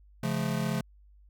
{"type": "chord", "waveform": "square", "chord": "Db augmented", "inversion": "none", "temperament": "just", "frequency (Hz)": [138.59, 173.24, 216.5], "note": ["Db3", "F3", "A3"], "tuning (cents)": [0, -14, -28], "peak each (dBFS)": -33, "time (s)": [0.23, 0.81], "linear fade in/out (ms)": 5, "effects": ["added 50 Hz sine -54 dBFS peak until 1.29 s"]}